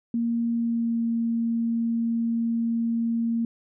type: tone with pitch glide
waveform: sine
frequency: 233.1 to 230.8 Hz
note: A#3 to A#3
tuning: 0 to -17 cents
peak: -22 dBFS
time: 0.14-3.45 s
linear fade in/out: 2 ms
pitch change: -17 cents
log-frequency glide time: 0.53-1.02 s
effects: none